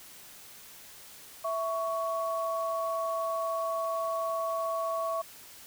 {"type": "tone pair together", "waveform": "sine", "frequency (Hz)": [659.3, 1117], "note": ["E5", "C#6"], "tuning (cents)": [0, 13], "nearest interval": "major sixth", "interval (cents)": 913, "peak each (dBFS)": [-31, -32], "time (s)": [1.44, 5.22], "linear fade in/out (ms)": 10, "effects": ["white hiss -50 dBFS RMS until 5.66 s"]}